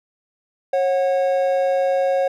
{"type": "tone pair together", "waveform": "triangle", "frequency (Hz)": [545, 734.4], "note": ["C#5", "F#5"], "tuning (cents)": [-29, -13], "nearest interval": "perfect fourth", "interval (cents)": 516, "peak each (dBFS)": [-15, -21], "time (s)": [0.73, 2.28], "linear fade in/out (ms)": 5, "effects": []}